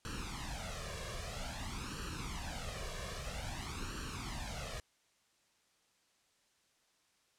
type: noise with flanger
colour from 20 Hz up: pink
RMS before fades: -42 dBFS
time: 0.05-4.8 s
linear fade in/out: 0 ms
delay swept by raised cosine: 0.69 to 1.79 ms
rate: 0.51 Hz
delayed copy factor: +0.8
effects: white hiss -73 dBFS RMS until 7.38 s + low-pass 8000 Hz 12 dB/octave